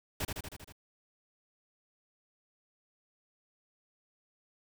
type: noise with echo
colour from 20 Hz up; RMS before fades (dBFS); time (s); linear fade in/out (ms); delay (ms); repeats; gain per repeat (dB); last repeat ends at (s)
pink; -34; 0.2-0.25; 5; 79; 6; -3; 0.724
effects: none